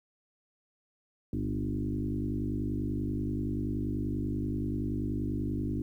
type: tone with frequency modulation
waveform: sine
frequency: 184.6 Hz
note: F#3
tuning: 4 cents flat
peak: -29 dBFS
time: 1.33-5.82 s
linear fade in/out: 2 ms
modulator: 50.4 Hz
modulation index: 2.9
effects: 11-bit